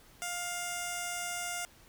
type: tone with notch filter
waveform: 5% pulse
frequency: 704 Hz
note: F5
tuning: 14 cents sharp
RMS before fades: -37 dBFS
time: 0.22-1.65 s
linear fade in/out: 0 ms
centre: 4200 Hz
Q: 1.1
effects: pink hiss -59 dBFS RMS until 1.88 s